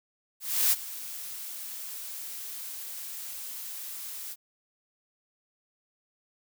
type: noise with ADSR envelope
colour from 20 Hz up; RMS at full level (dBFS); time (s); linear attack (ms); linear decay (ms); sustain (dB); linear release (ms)
blue; -22; 0.4-4.36; 320; 30; -17; 41
effects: none